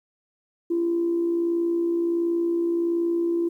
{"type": "tone with amplitude modulation", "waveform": "sine", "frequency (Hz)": 340, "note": "F4", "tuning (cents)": -46, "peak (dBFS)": -18, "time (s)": [0.7, 3.49], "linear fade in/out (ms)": 10, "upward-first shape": "sine", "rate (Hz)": 61.4, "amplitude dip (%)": 40, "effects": ["tanh soft clip ceiling -15 dBFS", "10-bit"]}